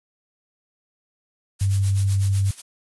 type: noise with tremolo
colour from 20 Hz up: blue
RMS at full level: -31 dBFS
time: 1.59-2.62 s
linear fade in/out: 20 ms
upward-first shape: sine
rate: 8 Hz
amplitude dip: 80%
type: tone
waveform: sine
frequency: 98 Hz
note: G2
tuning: in tune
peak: -17 dBFS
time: 1.61-2.51 s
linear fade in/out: 5 ms
effects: resampled to 24000 Hz